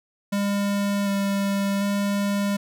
square tone with vibrato, 200 Hz, G3, 35 cents sharp, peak -22 dBFS, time 0.32-2.57 s, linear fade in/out 10 ms, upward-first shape square, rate 0.67 Hz, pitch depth 12 cents each way, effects none

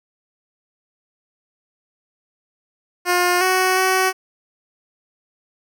10% pulse tone with pitch steps, 356.2 / 372.2 / 375.8 Hz, F4 / F#4 / F#4, +34 / +10 / +27 cents, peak -7 dBFS, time 3.05-4.13 s, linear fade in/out 50 ms, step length 360 ms, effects none

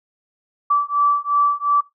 sine beating tone pair, 1157 / 1159.8 Hz, D6 / D6, -26 / -22 cents, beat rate 2.8 Hz, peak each -18 dBFS, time 0.7-1.81 s, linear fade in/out 10 ms, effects noise-tail reverb RT60 0.2 s tail -20 dB re dry

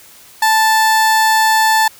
30% pulse tone, 880 Hz, A5, in tune, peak -7 dBFS, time 0.42-1.88 s, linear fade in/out 5 ms, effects white hiss -42 dBFS RMS until 1.99 s

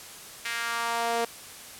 sawtooth tone with high-pass filter sweep, 233.1 Hz, A#3, in tune, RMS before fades -29 dBFS, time 0.45-1.25 s, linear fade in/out 5 ms, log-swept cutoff 2000 to 520 Hz, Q 2, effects white hiss -44 dBFS RMS until 1.79 s + low-pass 12000 Hz 12 dB/octave

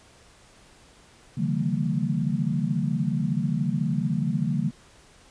sine tone cluster, 139.1 / 152.5 / 168.9 / 193.4 / 227.8 Hz, C#3 / D#3 / E3 / G3 / A#3, +6 / -34 / +42 / -23 / -40 cents, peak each -29 dBFS, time 1.37-4.71 s, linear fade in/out 10 ms, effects pink hiss -54 dBFS RMS until 5.3 s + resampled to 22050 Hz

